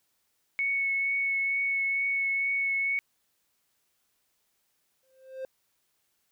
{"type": "tone with vibrato", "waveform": "sine", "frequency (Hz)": 2210, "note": "C#7", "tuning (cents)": -6, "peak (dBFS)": -25, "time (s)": [0.59, 2.99], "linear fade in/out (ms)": 0, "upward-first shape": "triangle", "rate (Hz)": 2.2, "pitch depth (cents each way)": 13}
{"type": "tone with exponential growth", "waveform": "triangle", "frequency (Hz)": 525, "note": "C5", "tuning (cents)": 6, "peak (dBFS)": -29, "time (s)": [5.03, 5.45], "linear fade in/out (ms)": 1, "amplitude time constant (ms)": 90}
{"effects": ["white hiss -74 dBFS RMS until 6.31 s"]}